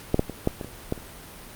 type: clicks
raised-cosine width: 2 ms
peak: -6 / -6 / -19 / -7 / -18 / -22 / -11 / -28 dBFS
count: 8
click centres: 0.144 / 0.194 / 0.297 / 0.474 / 0.612 / 0.646 / 0.924 / 0.977 s
effects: pink hiss -43 dBFS RMS until 1.55 s + Opus 48 kbps